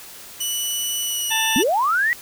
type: tone with pitch glide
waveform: 15% pulse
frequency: 2960 to 2919 Hz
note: F#7 to F#7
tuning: 0 to -24 cents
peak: -15 dBFS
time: 0.4-1.64 s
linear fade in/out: 10 ms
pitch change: -24 cents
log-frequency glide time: 1.04-1.29 s
type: harmonic tone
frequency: 887 Hz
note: A5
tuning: 14 cents sharp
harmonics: 1 / 2 / 3 / 4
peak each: -25 / -25 / -25 / -25 dBFS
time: 1.3-1.63 s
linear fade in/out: 20 ms
type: linear sweep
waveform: sine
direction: up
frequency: 210 to 1975.5 Hz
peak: -16 dBFS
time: 1.56-2.13 s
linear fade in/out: 0 ms
effects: white hiss -40 dBFS RMS until 2.21 s